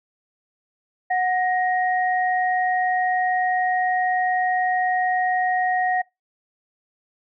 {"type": "tone pair together", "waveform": "sine", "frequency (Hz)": [734.9, 1876], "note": ["F#5", "A#6"], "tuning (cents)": [-12, 11], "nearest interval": "octave + major third", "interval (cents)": 1623, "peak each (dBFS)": [-19, -25], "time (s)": [1.1, 6.02], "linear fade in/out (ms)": 10, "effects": ["noise-tail reverb RT60 0.2 s tail -25 dB re dry"]}